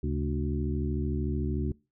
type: harmonic tone with a mistuned harmonic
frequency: 73.42 Hz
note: D2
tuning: in tune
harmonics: 1 / 2 / 3 / 4 / 5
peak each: -30 / -33 / -35 / -36 / -37 dBFS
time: 0.03-1.72 s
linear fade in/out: 5 ms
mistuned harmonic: 2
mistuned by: -120 cents
effects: noise-tail reverb RT60 0.3 s tail -24 dB re dry

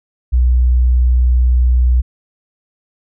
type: tone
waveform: sine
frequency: 61.74 Hz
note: B1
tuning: in tune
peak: -8 dBFS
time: 0.32-2.02 s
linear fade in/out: 20 ms
effects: none

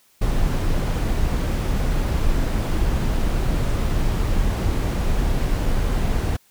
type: noise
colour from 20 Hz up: brown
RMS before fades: -20 dBFS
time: 0.21-6.37 s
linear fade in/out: 10 ms
effects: white hiss -58 dBFS RMS until 6.5 s

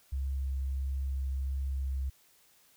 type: tone with vibrato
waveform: sine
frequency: 67.2 Hz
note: C2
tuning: 47 cents sharp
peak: -30 dBFS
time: 0.12-2.1 s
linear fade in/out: 10 ms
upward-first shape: sine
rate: 1.5 Hz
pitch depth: 10 cents each way
effects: white hiss -64 dBFS RMS until 2.76 s

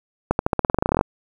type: accelerating click train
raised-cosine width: 1 ms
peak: -3 dBFS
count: 17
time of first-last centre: 0.31-1.011 s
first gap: 81 ms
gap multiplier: 0.91
effects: 7-bit

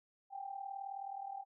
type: tone with amplitude modulation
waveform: sine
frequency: 787 Hz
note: G5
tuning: 7 cents sharp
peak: -38 dBFS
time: 0.3-1.45 s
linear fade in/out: 50 ms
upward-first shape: sine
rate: 39.2 Hz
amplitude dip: 75%
effects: none

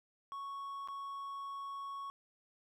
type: tone with dropouts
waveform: triangle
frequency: 1108.7 Hz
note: C#6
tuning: in tune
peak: -39 dBFS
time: 0.32-2.1 s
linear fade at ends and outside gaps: 0 ms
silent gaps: 0.875-0.885 s
effects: none

